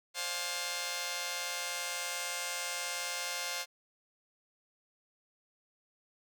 5% pulse chord, D half-diminished seventh, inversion third, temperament just, 528.6 / 587.3 / 704.8 / 845.8 Hz, C5 / D5 / F5 / Ab5, +18 / 0 / +16 / +31 cents, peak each -28 / -34 / -28 / -31 dBFS, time 0.14-3.66 s, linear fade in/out 50 ms, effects none

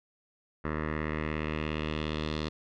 10% pulse tone with low-pass filter sweep, 77.1 Hz, D#2, 15 cents flat, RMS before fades -33 dBFS, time 0.64-2.49 s, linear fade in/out 10 ms, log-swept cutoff 1600 to 4100 Hz, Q 2.6, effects none

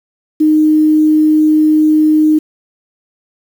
sine tone with quantisation, 308.4 Hz, D#4, 15 cents flat, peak -6 dBFS, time 0.4-2.39 s, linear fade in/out 10 ms, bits 6, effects none

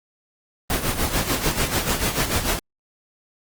pink noise with tremolo, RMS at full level -20 dBFS, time 0.7-2.59 s, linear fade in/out 0 ms, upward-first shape sine, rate 6.8 Hz, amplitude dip 65%, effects Opus 24 kbps

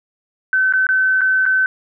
sine tone with dropouts, 1527 Hz, G6, 46 cents flat, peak -12 dBFS, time 0.53-1.66 s, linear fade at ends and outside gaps 1 ms, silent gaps 0.725-0.736 / 0.868-0.889 / 1.209-1.215 / 1.455-1.462 s, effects none

